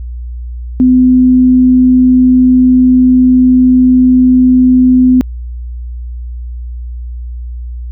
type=tone; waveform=sine; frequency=253.6 Hz; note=B3; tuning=46 cents sharp; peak=-3 dBFS; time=0.8-5.21 s; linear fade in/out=0 ms; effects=added 60 Hz sine -19 dBFS peak until 7.91 s